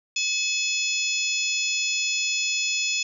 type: harmonic tone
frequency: 856 Hz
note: A5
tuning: 48 cents flat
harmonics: 3 / 4 / 5 / 6 / 7 / 8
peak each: -26 / -30 / -37 / -30 / -34 / -30 dBFS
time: 0.16-3.03 s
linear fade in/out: 5 ms
effects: none